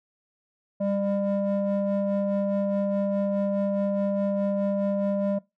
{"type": "ring-modulated tone", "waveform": "triangle", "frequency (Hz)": 200.7, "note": "G3", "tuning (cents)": 41, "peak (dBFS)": -18, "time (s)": [0.8, 5.39], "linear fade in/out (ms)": 10, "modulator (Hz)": 399, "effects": ["noise-tail reverb RT60 0.2 s tail -20 dB re dry"]}